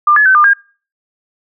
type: tone with pitch steps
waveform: sine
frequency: 1196 / 1705 / 1533 / 1202 / 1617 Hz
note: D6 / G#6 / G6 / D6 / G#6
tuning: +31 / +45 / -39 / +40 / -47 cents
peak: -5 dBFS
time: 0.07-0.535 s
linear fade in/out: 5 ms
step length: 93 ms
effects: noise-tail reverb RT60 0.4 s tail -25 dB re dry